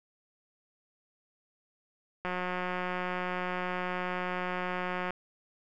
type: click train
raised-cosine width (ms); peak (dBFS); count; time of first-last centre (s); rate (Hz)
0.5; -19; 518; 2.25-5.106; 181
effects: none